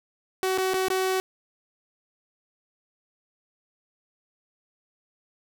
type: tone with dropouts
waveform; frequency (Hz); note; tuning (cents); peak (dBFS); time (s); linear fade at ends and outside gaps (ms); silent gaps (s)
sawtooth; 376.4; F#4; +30; -19; 0.43-1.2; 0; 0.577-0.583 / 0.735-0.742 / 0.883-0.902
effects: none